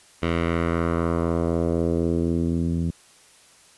10% pulse tone with low-pass filter sweep, 84 Hz, E2, 33 cents sharp, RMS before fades -23 dBFS, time 0.22-2.91 s, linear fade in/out 10 ms, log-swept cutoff 2800 to 180 Hz, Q 1.4, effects white hiss -53 dBFS RMS until 3.77 s + resampled to 24000 Hz

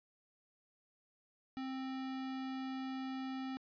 square tone, 263.2 Hz, C4, 10 cents sharp, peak -40 dBFS, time 1.57-3.57 s, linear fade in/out 0 ms, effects resampled to 11025 Hz

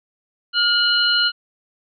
sine tone cluster, 1415 / 2942 / 4165 Hz, F6 / F#7 / C8, +22 / -11 / -9 cents, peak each -19 dBFS, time 0.53-1.32 s, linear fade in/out 50 ms, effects none

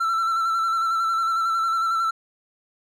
triangle tone with vibrato, 1340 Hz, E6, 28 cents sharp, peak -18 dBFS, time 0-2.11 s, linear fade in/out 10 ms, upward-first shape square, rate 11 Hz, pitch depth 24 cents each way, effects none

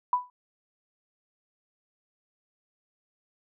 sine tone with exponential decay, 991 Hz, B5, 6 cents sharp, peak -17 dBFS, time 0.13-0.3 s, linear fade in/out 2 ms, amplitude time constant 35 ms, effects none

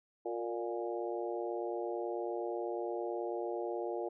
harmonic tone with a mistuned harmonic, 118.2 Hz, A#2, 24 cents sharp, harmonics 3 / 4 / 5 / 6 / 7, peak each -38 / -40 / -42 / -44 / -45 dBFS, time 0.25-4.09 s, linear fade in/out 10 ms, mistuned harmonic 4, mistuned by -35 cents, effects none

